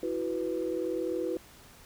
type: chord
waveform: sine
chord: E suspended second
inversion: none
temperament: equal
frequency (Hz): 329.6 / 370 / 493.9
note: E4 / F#4 / B4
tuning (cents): 0 / 0 / 0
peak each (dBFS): -33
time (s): 0.03-1.37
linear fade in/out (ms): 2
effects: tanh soft clip ceiling -20 dBFS + pink hiss -54 dBFS RMS until 1.85 s